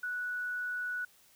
sine tone, 1475 Hz, F#6, 6 cents flat, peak -33 dBFS, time 0.03-1.05 s, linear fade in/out 5 ms, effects white hiss -63 dBFS RMS until 1.35 s

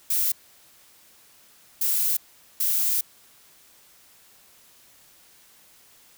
violet noise bursts at uneven times, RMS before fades -23 dBFS, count 3, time 0.1-0.32 / 1.81-2.17 / 2.6-3.01 s, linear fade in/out 5 ms, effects white hiss -55 dBFS RMS until 6.17 s

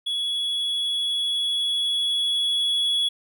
triangle tone with level ramp, 3372 Hz, G#7, 26 cents sharp, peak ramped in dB -22 to -18 dBFS, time 0.06-3.09 s, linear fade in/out 10 ms, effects none

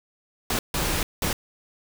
pink noise bursts at uneven times, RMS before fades -25 dBFS, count 3, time 0.5-0.59 / 0.74-1.03 / 1.22-1.33 s, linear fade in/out 2 ms, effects none

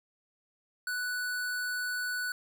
square tone, 1483 Hz, F#6, 4 cents sharp, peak -32 dBFS, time 0.87-2.32 s, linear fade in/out 2 ms, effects none

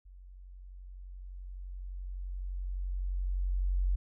sine tone with level ramp, 45.85 Hz, F#1, 15 cents flat, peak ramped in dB -49 to -25 dBFS, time 0.05-3.96 s, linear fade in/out 10 ms, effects none

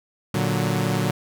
sawtooth chord, Bb augmented, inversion none, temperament equal, 116.54 / 146.83 / 185 Hz, Bb2 / D3 / F#3, 0 / 0 / 0 cents, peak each -21 dBFS, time 0.34-1.11 s, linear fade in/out 5 ms, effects none

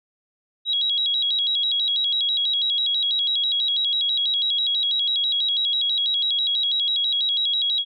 sine tone with vibrato, 3576 Hz, A7, 27 cents sharp, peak -19 dBFS, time 0.65-7.85 s, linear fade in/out 50 ms, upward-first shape square, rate 6.1 Hz, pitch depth 130 cents each way, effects none

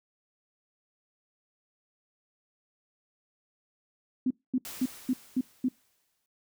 sine tone bursts, 255.7 Hz, C4, 40 cents flat, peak -23 dBFS, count 6, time 4.26-5.686 s, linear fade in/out 5 ms, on 46 ms, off 230 ms
white noise with exponential decay, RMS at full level -40 dBFS, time 4.65-6.26 s, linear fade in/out 1 ms, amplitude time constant 350 ms
effects noise-tail reverb RT60 0.2 s tail -24 dB re dry

